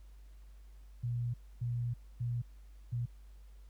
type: tone bursts at uneven times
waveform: sine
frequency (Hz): 120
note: B2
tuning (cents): -49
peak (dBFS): -32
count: 4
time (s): 1.03-1.34 / 1.61-1.94 / 2.2-2.42 / 2.92-3.06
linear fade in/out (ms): 10
effects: added 50 Hz sine -51 dBFS peak until 3.69 s + pink hiss -71 dBFS RMS until 3.69 s